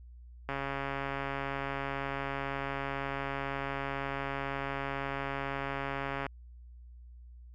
click train, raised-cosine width 0.5 ms, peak -20 dBFS, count 798, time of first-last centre 0.49-6.265 s, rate 138 Hz, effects added 60 Hz sine -48 dBFS peak until 7.54 s

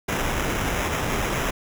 pink noise with sample-and-hold, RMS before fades -25 dBFS, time 0.08-1.51 s, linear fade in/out 10 ms, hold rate 4410 Hz, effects none

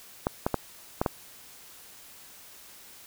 clicks, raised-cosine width 1 ms, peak -10 dBFS, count 5, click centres 0.269 / 0.465 / 0.543 / 1.015 / 1.062 s, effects white hiss -50 dBFS RMS until 3.06 s

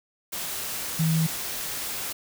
sine tone in noise, 160.9 Hz, E3, 42 cents flat, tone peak -20 dBFS, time 0.99-1.27 s, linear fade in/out 10 ms, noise white, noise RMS -32 dBFS, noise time 0.32-2.13 s, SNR +9 dB, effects none

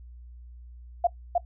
sine tone with echo, 698.5 Hz, F5, in tune, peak -18 dBFS, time 1.04-1.07 s, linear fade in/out 5 ms, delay 310 ms, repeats 1, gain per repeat -2 dB, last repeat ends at 1.38 s, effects noise-tail reverb RT60 0.1 s tail -17 dB re dry + added 60 Hz sine -43 dBFS peak until 1.45 s

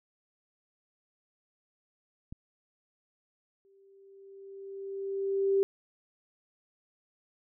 click, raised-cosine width 5 ms, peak -29 dBFS, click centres 2.325 s
sine tone with exponential growth, 391.8 Hz, G4, 1 cent flat, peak -21 dBFS, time 3.65-5.63 s, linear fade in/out 0 ms, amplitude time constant 430 ms
effects none

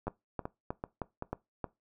two click trains, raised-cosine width 1 ms, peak -22 / -20 dBFS, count 4 / 6, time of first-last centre 0.07-1.224 / 0.08-1.643 s, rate 2.6 / 3.2 Hz, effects noise-tail reverb RT60 0.2 s tail -20 dB re dry

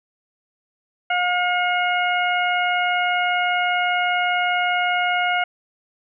harmonic tone with a mistuned harmonic, 715 Hz, F5, 41 cents sharp, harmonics 1 / 2 / 3 / 4, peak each -21 / -23 / -24 / -28 dBFS, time 1.1-5.44 s, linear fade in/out 5 ms, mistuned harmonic 3, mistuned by +16 cents, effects none

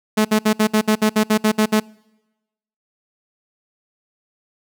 sawtooth tone bursts, 215.2 Hz, A3, 38 cents flat, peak -9 dBFS, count 12, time 0.17-1.801 s, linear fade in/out 10 ms, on 80 ms, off 61 ms, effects noise-tail reverb RT60 1.0 s tail -26 dB re dry

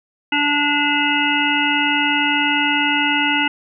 harmonic tone with a mistuned harmonic, 291.5 Hz, D4, 13 cents flat, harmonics 1 / 3 / 5 / 7 / 9 / 10, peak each -22 / -22 / -22 / -22 / -22 / -22 dBFS, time 0.32-3.48 s, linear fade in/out 5 ms, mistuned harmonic 10, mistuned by -30 cents, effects none

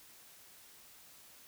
silence, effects white hiss -58 dBFS RMS until 1.47 s

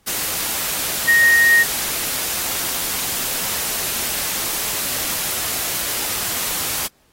sine tone in noise, 1865 Hz, A#6, in tune, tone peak -10 dBFS, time 1.07-1.64 s, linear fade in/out 20 ms, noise white, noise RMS -23 dBFS, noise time 0.06-6.88 s, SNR +10 dB, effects pink hiss -59 dBFS RMS until 7.12 s + AAC 48 kbps

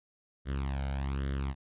sawtooth tone with flanger, 68.2 Hz, C#2, 28 cents flat, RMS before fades -33 dBFS, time 0.45-1.55 s, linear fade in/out 50 ms, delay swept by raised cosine 0.59 to 1.35 ms, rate 1.2 Hz, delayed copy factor +0.75, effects resampled to 8000 Hz

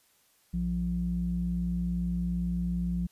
square tone with low-pass filter, 58.8 Hz, A#1, 16 cents sharp, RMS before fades -30 dBFS, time 0.53-3.07 s, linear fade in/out 10 ms, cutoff 170 Hz, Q 6.6, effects white hiss -66 dBFS RMS until 3.11 s + resampled to 32000 Hz

